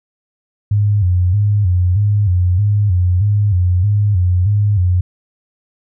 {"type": "tone with vibrato", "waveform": "sine", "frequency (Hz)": 96.5, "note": "G2", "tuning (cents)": -27, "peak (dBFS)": -10, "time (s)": [0.71, 5.01], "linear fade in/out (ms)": 5, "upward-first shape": "square", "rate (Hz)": 1.6, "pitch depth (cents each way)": 120, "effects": []}